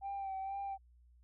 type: tone with vibrato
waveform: sine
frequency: 781 Hz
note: G5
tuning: 7 cents flat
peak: -36 dBFS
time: 0.01-0.78 s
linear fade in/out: 50 ms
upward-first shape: sine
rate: 2.1 Hz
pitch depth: 32 cents each way
effects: tanh soft clip ceiling -35 dBFS + added 60 Hz sine -61 dBFS peak until 1.23 s